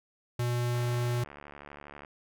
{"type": "tone", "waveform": "square", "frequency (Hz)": 121.1, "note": "B2", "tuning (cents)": -34, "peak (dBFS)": -28, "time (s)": [0.39, 1.24], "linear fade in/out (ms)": 5}
{"type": "click train", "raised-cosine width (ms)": 0.5, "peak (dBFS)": -30, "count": 95, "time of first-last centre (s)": [0.75, 2.048], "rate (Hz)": 72.4}
{"effects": []}